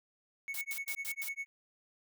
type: tone with tremolo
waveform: triangle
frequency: 2212 Hz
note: C#7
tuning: 4 cents flat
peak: -33 dBFS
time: 0.48-1.46 s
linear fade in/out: 0 ms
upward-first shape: sine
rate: 10 Hz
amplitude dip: 100%
type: noise bursts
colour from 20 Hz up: blue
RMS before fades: -40 dBFS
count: 5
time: 0.54-1.288 s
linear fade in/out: 2 ms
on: 72 ms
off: 97 ms
effects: none